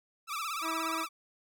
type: tone with vibrato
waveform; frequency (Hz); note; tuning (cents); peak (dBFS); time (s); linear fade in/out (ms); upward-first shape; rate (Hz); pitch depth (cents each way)
sawtooth; 1239; D#6; -8; -30; 0.27-1.09; 50; sine; 17; 140
type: harmonic tone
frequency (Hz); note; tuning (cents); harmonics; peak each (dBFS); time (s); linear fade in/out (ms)
324.3; E4; -28; 1 / 2 / 3 / 4 / 5 / 6 / 7; -38 / -43 / -39 / -41 / -48 / -48 / -51; 0.61-1.06; 50
effects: none